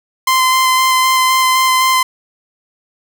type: tone with vibrato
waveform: sawtooth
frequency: 1036 Hz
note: C6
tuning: 17 cents flat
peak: -6 dBFS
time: 0.27-2.03 s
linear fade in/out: 5 ms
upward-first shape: square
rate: 3.9 Hz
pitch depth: 9 cents each way
effects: none

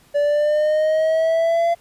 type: exponential sweep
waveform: triangle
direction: up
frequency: 577 to 684 Hz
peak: -13 dBFS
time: 0.14-1.75 s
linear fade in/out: 20 ms
effects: pink hiss -54 dBFS RMS until 1.8 s + resampled to 32000 Hz

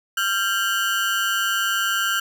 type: ring-modulated tone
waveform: 30% pulse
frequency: 1480 Hz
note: F#6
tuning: in tune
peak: -14 dBFS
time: 0.17-2.2 s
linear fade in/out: 5 ms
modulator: 99.9 Hz
effects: none

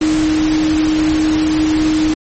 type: tone in noise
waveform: sine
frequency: 311.1 Hz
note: D#4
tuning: in tune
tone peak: -11 dBFS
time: 0.01-2.14 s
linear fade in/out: 5 ms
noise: pink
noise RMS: -23 dBFS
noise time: 0.01-2.14 s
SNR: +9 dB
effects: low-pass 10000 Hz 12 dB/octave + MP3 32 kbps

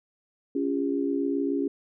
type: tone cluster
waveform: sine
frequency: 278.9 / 346 / 404.7 Hz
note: C#4 / F4 / G#4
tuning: +11 / -16 / -45 cents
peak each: -26 / -31 / -30 dBFS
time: 0.55-1.68 s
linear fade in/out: 5 ms
effects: none

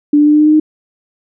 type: tone with pitch steps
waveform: sine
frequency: 293.7 / 296.1 / 298.5 / 300.9 / 303.4 / 305.8 / 308.3 Hz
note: D4 / D4 / D4 / D4 / D#4 / D#4 / D#4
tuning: 0 / +14 / +28 / +42 / -44 / -30 / -16 cents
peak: -5 dBFS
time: 0.13-0.599 s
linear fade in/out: 5 ms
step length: 67 ms
effects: none

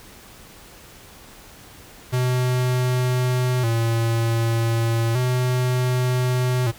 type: tone with vibrato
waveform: square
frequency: 120.3 Hz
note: B2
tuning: 45 cents flat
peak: -19 dBFS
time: 2.12-6.72 s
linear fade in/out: 20 ms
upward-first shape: square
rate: 0.33 Hz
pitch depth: 81 cents each way
effects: pink hiss -45 dBFS RMS until 6.78 s

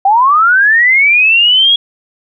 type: linear sweep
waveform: sine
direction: up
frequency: 756 to 3338 Hz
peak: -5 dBFS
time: 0.05-1.76 s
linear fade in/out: 5 ms
effects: none

